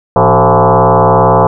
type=tone with frequency modulation; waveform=sine; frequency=171.1 Hz; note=F3; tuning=35 cents flat; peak=-4 dBFS; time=0.16-1.47 s; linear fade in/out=2 ms; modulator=140 Hz; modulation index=6.7; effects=none